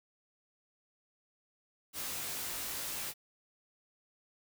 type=noise with comb filter; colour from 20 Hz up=white; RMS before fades=-39 dBFS; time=1.93-3.14 s; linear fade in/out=50 ms; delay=17 ms; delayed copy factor=-0.75; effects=none